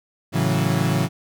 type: chord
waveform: 35% pulse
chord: F# minor seventh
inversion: first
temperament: equal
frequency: 110 / 138.59 / 164.81 / 185 Hz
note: A2 / C#3 / E3 / F#3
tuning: 0 / 0 / 0 / 0 cents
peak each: -23 / -21 / -21 / -24 dBFS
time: 0.32-1.09 s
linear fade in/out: 50 ms
effects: none